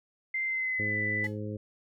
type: tone with pitch glide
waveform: sine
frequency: 2084 to 1989.9 Hz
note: C7 to B6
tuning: -7 to +13 cents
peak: -28 dBFS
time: 0.34-1.27 s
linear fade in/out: 5 ms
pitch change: -80 cents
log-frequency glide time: 0.45-0.98 s
type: harmonic tone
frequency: 105.4 Hz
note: G#2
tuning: 26 cents sharp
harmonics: 1 / 2 / 3 / 4 / 5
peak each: -36 / -39 / -41 / -42 / -43 dBFS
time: 0.79-1.57 s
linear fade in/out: 5 ms
type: tone with exponential decay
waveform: 35% pulse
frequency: 427 Hz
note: G#4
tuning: 48 cents sharp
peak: -36 dBFS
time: 1.24-1.4 s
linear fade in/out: 2 ms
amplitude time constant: 34 ms
effects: none